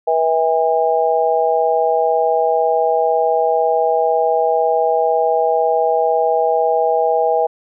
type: harmonic tone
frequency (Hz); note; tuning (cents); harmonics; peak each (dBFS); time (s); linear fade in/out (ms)
162; E3; -30; 3 / 4 / 5; -17 / -17 / -17; 0.07-7.47; 10
effects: none